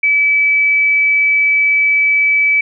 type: tone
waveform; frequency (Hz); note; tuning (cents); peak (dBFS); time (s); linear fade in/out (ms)
sine; 2298; D7; -38; -9; 0.03-2.61; 5
effects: none